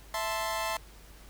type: chord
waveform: sawtooth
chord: A minor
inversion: second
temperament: equal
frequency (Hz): 659.3 / 880 / 1046.5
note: E5 / A5 / C6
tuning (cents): 0 / 0 / 0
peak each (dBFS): -31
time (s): 0.14-0.77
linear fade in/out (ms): 2
effects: added 50 Hz sine -50 dBFS peak until 1.29 s + pink hiss -55 dBFS RMS until 1.29 s